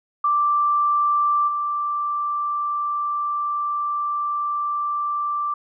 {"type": "tone with level steps", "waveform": "sine", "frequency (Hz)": 1174.7, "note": "D6", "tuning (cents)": 0, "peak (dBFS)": [-16, -21], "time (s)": [0.24, 5.54], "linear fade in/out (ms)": 5, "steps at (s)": 1.47, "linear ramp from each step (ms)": 20, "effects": []}